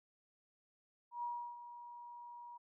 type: tone with ADSR envelope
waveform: sine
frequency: 957 Hz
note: A#5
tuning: 45 cents sharp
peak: -37 dBFS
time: 1.11-2.58 s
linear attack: 120 ms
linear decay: 330 ms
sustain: -12 dB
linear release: 14 ms
effects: none